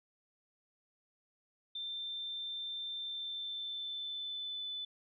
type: tone with pitch glide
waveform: sine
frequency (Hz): 3570 to 3501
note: A7 to A7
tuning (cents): +24 to -9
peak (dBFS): -38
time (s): 1.75-4.85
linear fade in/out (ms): 5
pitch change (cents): -33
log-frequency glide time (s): 2.98-4.7
effects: none